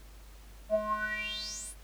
square tone with band-pass filter sweep, 212.6 Hz, G#3, 41 cents sharp, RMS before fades -34 dBFS, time 0.69-1.75 s, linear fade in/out 50 ms, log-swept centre 560 to 11000 Hz, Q 9.9, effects added 50 Hz sine -49 dBFS peak until 1.83 s + pink hiss -58 dBFS RMS until 1.83 s

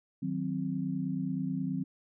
sine chord, C diminished, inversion first, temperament equal, 155.56 / 185 / 261.6 Hz, Eb3 / Gb3 / C4, 0 / 0 / 0 cents, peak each -36 / -34 / -34 dBFS, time 0.22-1.84 s, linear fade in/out 10 ms, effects none

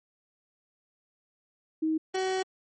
sine / 30% pulse tone pair in turn, 316.1 / 376.8 Hz, D#4 / F#4, +27 / +32 cents, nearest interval minor third, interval 305 cents, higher second, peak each -24 dBFS, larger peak neither, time 1.82-1.98 / 2.14-2.43 s, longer second, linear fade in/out 10 ms, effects MP3 32 kbps

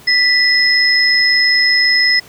sine tone pair together, 1975.5 / 5139 Hz, B6 / E8, 0 / -45 cents, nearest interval octave + perfect fourth, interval 1655 cents, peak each -12 dBFS, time 0.07-2.2 s, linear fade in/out 10 ms, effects pink hiss -41 dBFS RMS until 2.28 s + high-pass 80 Hz 12 dB/octave

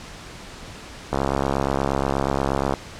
click train, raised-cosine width 1 ms, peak -7 dBFS, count 111, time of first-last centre 1.13-2.738 s, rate 68.4 Hz, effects pink hiss -39 dBFS RMS until 2.99 s + low-pass 7000 Hz 12 dB/octave

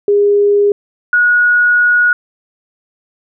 sine tone pair in turn, 408 / 1453.9 Hz, G#4 / F#6, -31 / -31 cents, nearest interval octave + minor seventh, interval 2200 cents, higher second, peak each -7 dBFS, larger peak neither, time 0.08-0.72 / 1.13-2.13 s, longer second, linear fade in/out 2 ms, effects none

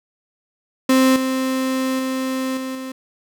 35% pulse tone with level steps, 261.6 Hz, C4, in tune, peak -10 / -17 / -19 / -23 / -26 dBFS, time 0.89-2.92 s, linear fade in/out 5 ms, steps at 1.16 / 1.99 / 2.57 / 2.75 s, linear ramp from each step 2 ms, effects none

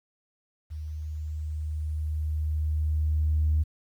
sine tone with level ramp, 76.9 Hz, D#2, 20 cents flat, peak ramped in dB -33 to -19 dBFS, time 0.7-3.64 s, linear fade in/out 20 ms, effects tanh soft clip ceiling -16 dBFS + 10-bit

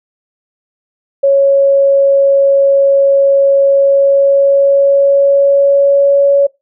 sine tone with pitch glide, 553 to 560.7 Hz, C#5 to C#5, -4 to +20 cents, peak -5 dBFS, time 1.23-6.47 s, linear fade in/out 10 ms, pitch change +24 cents, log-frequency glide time 3.63-6.24 s, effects noise-tail reverb RT60 0.2 s tail -22 dB re dry

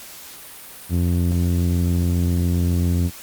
sawtooth tone with low-pass filter, 87.31 Hz, F2, in tune, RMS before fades -19 dBFS, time 0.89-3.11 s, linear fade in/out 50 ms, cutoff 260 Hz, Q 1.1, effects white hiss -39 dBFS RMS until 3.22 s + Opus 48 kbps

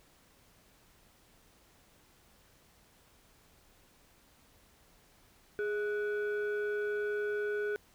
sine tone pair together, 415.3 / 1478.5 Hz, G#4 / F#6, 0 / -2 cents, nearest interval octave + minor seventh, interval 2198 cents, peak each -30 / -36 dBFS, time 5.59-7.76 s, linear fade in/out 0 ms, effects tanh soft clip ceiling -28 dBFS + pink hiss -64 dBFS RMS until 7.94 s

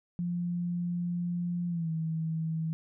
sine tone with pitch glide, 174.61 to 161.05 Hz, F3 to E3, 0 to -40 cents, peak -29 dBFS, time 0.19-2.73 s, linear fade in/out 0 ms, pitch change -140 cents, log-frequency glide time 1.68-1.9 s, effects none

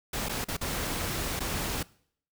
pink noise with dropouts, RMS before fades -32 dBFS, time 0.13-1.83 s, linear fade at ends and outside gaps 5 ms, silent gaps 0.287-0.293 / 0.444-0.484 / 0.568-0.611 / 1.394-1.404 s, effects noise-tail reverb RT60 0.6 s tail -22 dB re dry

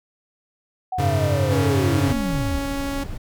sine linear sweep, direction down, 755 to 53.5 Hz, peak -23 dBFS, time 0.92-2.59 s, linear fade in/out 5 ms
square chord, F# suspended second, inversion none, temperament equal, 92.5 / 103.83 / 138.59 Hz, F#2 / G#2 / C#3, 0 / 0 / 0 cents, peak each -24 dBFS, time 0.98-2.13 s, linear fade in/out 10 ms
sawtooth tone, 278.1 Hz, C#4, 6 cents sharp, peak -21 dBFS, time 1.51-3.04 s, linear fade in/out 10 ms
brown noise, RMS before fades -30 dBFS, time 2.07-3.18 s, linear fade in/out 10 ms
effects none

